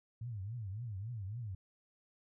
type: tone with vibrato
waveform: sine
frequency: 107.3 Hz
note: A2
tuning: 43 cents flat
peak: -39 dBFS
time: 0.21-1.55 s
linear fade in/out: 5 ms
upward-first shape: triangle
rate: 3.6 Hz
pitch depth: 280 cents each way
effects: none